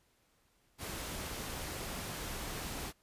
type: noise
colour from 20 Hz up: pink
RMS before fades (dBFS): -41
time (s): 0.78-2.93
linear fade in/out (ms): 50
effects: pink hiss -72 dBFS RMS until 3.02 s + resampled to 32000 Hz